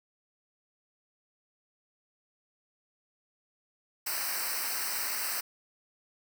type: noise with comb filter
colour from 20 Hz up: white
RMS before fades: -33 dBFS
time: 4.06-5.41 s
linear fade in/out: 10 ms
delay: 0.29 ms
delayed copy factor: -1
effects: none